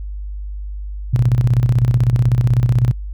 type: tone with tremolo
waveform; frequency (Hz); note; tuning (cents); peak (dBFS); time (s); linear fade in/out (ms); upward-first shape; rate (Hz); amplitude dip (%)
sine; 121.5; B2; -28; -9; 1.13-2.92; 10; square; 16; 65
effects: noise-tail reverb RT60 0.1 s tail -25 dB re dry + added 50 Hz sine -24 dBFS peak until 3.13 s